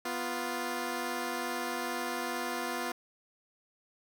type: tone pair together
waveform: 10% pulse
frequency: 246.9 / 349.2 Hz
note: B3 / F4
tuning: 0 / 0 cents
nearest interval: tritone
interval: 600 cents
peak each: -28 / -27 dBFS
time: 0.05-2.92 s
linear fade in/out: 5 ms
effects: none